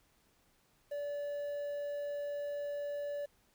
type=tone with quantisation; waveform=triangle; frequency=578 Hz; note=D5; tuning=28 cents flat; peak=-34 dBFS; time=0.91-3.26 s; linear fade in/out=10 ms; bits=10; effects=pink hiss -71 dBFS RMS until 3.54 s